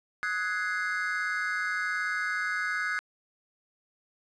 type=chord; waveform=triangle; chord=Ab dominant seventh; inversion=second; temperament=equal with one note detuned; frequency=1262.6 / 1480 / 1661.2 / 2093 Hz; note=Eb6 / Gb6 / Ab6 / C7; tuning=+25 / 0 / 0 / 0 cents; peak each=-34 / -30 / -31 / -34 dBFS; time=0.23-2.99 s; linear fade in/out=0 ms; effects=resampled to 22050 Hz + 10-bit